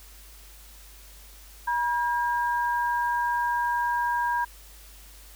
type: tone pair together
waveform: sine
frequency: 960 / 1612.1 Hz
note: B5 / G6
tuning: -49 / +48 cents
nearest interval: major sixth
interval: 897 cents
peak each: -24 / -29 dBFS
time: 1.67-4.45 s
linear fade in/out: 10 ms
effects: added 50 Hz sine -48 dBFS peak until 5.35 s + white hiss -51 dBFS RMS until 5.35 s